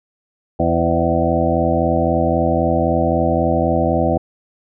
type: harmonic tone with a mistuned harmonic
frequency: 83.8 Hz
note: E2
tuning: 29 cents sharp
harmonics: 1 / 2 / 3 / 4 / 6 / 7 / 8 / 9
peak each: -22 / -22 / -22 / -22 / -22 / -22 / -22 / -22 dBFS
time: 0.59-4.18 s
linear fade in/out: 10 ms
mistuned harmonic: 8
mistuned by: -32 cents
effects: none